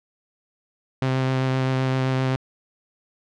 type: tone with vibrato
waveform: sawtooth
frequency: 131 Hz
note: C3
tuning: 2 cents sharp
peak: -16 dBFS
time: 1.02-2.36 s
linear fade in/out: 2 ms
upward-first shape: triangle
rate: 7.7 Hz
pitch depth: 14 cents each way
effects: low-pass 4000 Hz 12 dB/octave